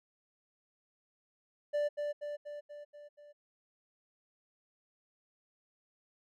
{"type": "tone with echo", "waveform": "triangle", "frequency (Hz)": 587.3, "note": "D5", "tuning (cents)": 0, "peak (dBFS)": -27, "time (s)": [1.73, 1.89], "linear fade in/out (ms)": 20, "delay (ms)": 240, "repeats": 6, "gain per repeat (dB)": -4, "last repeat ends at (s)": 3.33, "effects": []}